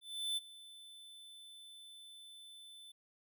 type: tone with ADSR envelope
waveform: square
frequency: 3520 Hz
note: A7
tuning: in tune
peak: -34 dBFS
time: 0.01-2.92 s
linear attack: 360 ms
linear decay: 24 ms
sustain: -19 dB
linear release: 8 ms
effects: none